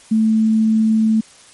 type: tone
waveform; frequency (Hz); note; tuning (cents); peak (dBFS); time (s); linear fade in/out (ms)
sine; 220; A3; 0; -11; 0.11-1.21; 10
effects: white hiss -45 dBFS RMS until 1.53 s + MP3 48 kbps